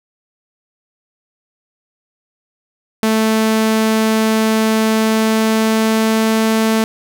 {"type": "tone with pitch glide", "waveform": "sawtooth", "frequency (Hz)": [220, 221.5], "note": ["A3", "A3"], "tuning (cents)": [0, 12], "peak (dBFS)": -8, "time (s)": [3.03, 6.84], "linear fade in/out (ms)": 0, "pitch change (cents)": 12, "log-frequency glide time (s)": [4.86, 6.47], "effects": []}